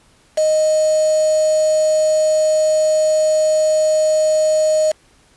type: tone with quantisation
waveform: sine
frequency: 622 Hz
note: D#5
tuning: 1 cent flat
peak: -12 dBFS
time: 0.37-4.92 s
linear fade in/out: 10 ms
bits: 4
effects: pink hiss -53 dBFS RMS until 5.36 s + resampled to 24000 Hz